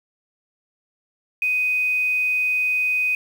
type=tone with quantisation; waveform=sine; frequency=2500 Hz; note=D#7; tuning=8 cents sharp; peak=-18 dBFS; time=1.42-3.15 s; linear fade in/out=2 ms; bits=7; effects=none